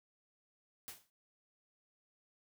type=noise with exponential decay; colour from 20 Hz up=white; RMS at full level=-44 dBFS; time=0.88-1.1 s; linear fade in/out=0 ms; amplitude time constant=46 ms; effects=noise-tail reverb RT60 0.1 s tail -20 dB re dry